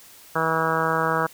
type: harmonic tone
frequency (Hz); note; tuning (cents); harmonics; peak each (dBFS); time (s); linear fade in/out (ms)
161.7; E3; -33; 1 / 2 / 3 / 4 / 5 / 6 / 7 / 8 / 9 / 10; -30 / -33 / -27 / -30 / -31 / -28 / -28 / -27 / -29 / -31; 0.35-1.27; 10
effects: white hiss -48 dBFS RMS until 1.33 s